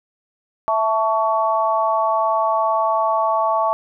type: chord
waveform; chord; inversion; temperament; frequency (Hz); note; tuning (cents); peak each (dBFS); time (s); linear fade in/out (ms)
sine; A major; second; equal with one note detuned; 659.3 / 880 / 1122.3; E5 / A5 / C#6; 0 / 0 / +21; -20; 0.68-3.73; 0
effects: none